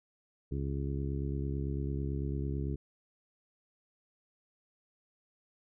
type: harmonic tone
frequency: 69 Hz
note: C#2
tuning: 7 cents flat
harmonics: 1 / 2 / 3 / 4 / 5 / 6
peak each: -35 / -36 / -44 / -42 / -43 / -45 dBFS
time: 0.51-2.76 s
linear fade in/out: 10 ms
effects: none